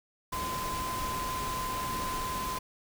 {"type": "tone in noise", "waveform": "sine", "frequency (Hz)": 1027, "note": "C6", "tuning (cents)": -33, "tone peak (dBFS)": -33, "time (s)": [0.32, 2.59], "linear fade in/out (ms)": 10, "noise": "pink", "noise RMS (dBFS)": -37, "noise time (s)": [0.32, 2.59], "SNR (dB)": 1, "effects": []}